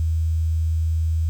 sine tone, 80.7 Hz, E2, 36 cents flat, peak -18 dBFS, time 0-1.29 s, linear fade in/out 0 ms, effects 8-bit

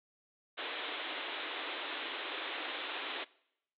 white band-pass noise, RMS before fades -40 dBFS, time 0.57-3.25 s, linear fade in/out 20 ms, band 270 to 3800 Hz, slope 96 dB/octave, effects noise-tail reverb RT60 0.8 s tail -23 dB re dry + MP3 64 kbps

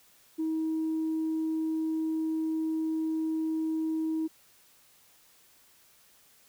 sine tone, 318.4 Hz, D#4, 40 cents sharp, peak -26 dBFS, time 0.38-4.28 s, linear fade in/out 20 ms, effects tanh soft clip ceiling -24 dBFS + white hiss -61 dBFS RMS until 6.48 s

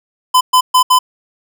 square tone bursts at uneven times, 1014 Hz, B5, 45 cents sharp, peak -7 dBFS, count 4, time 0.34-0.41 / 0.53-0.61 / 0.74-0.83 / 0.9-0.99 s, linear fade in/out 10 ms, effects none

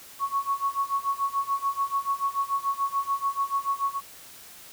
sine tone with tremolo, 1108.7 Hz, C#6, in tune, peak -21 dBFS, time 0.19-4.01 s, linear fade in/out 50 ms, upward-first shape sine, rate 6.9 Hz, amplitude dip 90%, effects white hiss -47 dBFS RMS until 4.72 s

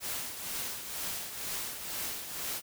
white noise with tremolo, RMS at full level -35 dBFS, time 0-2.62 s, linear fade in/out 50 ms, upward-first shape triangle, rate 2.1 Hz, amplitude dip 60%, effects none

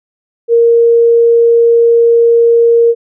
sine tone, 466.2 Hz, A#4, in tune, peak -4 dBFS, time 0.48-2.95 s, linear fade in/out 50 ms, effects none

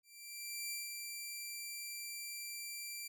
10% pulse tone with ADSR envelope, 2354 Hz, D7, 3 cents sharp, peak -30 dBFS, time 0.03-3.08 s, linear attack 680 ms, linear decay 170 ms, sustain -4 dB, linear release 9 ms, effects none

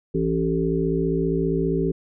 harmonic tone with a mistuned harmonic, 55 Hz, A1, in tune, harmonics 1 / 3 / 5 / 7 / 8, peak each -31 / -24 / -27 / -24 / -28 dBFS, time 0.14-1.92 s, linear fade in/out 10 ms, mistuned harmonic 1, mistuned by +47 cents, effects none

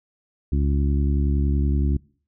harmonic tone, 70.7 Hz, C#2, 35 cents sharp, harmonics 1 / 2 / 3 / 4 / 5, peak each -19 / -26 / -29 / -30 / -35 dBFS, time 0.52-1.97 s, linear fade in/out 5 ms, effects noise-tail reverb RT60 0.5 s tail -25 dB re dry

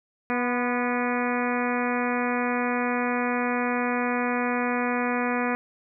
harmonic tone with a mistuned harmonic, 244.4 Hz, B3, 18 cents flat, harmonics 1 / 2 / 3 / 4 / 5 / 6 / 7 / 8 / 9 / 10, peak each -27 / -30 / -32 / -33 / -34 / -35 / -35 / -36 / -37 / -37 dBFS, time 0.3-5.55 s, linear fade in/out 0 ms, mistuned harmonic 4, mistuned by +33 cents, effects none

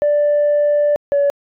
sine tone pair in turn, 587.3 / 568.3 Hz, D5 / C#5, 0 / +43 cents, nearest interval minor second, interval 57 cents, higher first, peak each -10 dBFS, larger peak neither, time 0.02-0.96 / 1.12-1.3 s, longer first, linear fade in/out 0 ms, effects tanh soft clip ceiling -9 dBFS

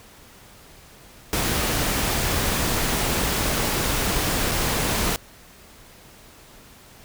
pink noise with dropouts, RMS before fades -23 dBFS, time 1.33-5.16 s, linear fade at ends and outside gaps 0 ms, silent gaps 4.513-4.517 s, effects pink hiss -48 dBFS RMS until 7.04 s

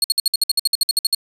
sawtooth tone bursts, 4320 Hz, C#8, 45 cents flat, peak -10 dBFS, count 15, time 0.02-1.148 s, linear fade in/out 2 ms, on 22 ms, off 57 ms, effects resampled to 32000 Hz

